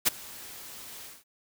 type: noise with ADSR envelope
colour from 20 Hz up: white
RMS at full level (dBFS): -20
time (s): 0.05-1.24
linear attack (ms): 26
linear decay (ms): 15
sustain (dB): -24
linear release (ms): 190
effects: none